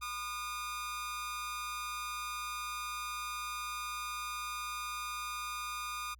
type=tone with amplitude modulation; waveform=sawtooth; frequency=1220 Hz; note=D#6; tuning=34 cents flat; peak=-31 dBFS; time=0.01-6.15 s; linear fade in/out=20 ms; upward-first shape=sine; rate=224 Hz; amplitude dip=60%; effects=added 60 Hz sine -56 dBFS peak until 6.19 s